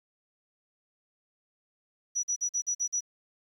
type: tone bursts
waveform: sine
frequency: 5870 Hz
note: F#8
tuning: 15 cents flat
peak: -26 dBFS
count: 7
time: 2.15-3.008 s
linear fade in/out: 20 ms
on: 84 ms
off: 45 ms
effects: 10-bit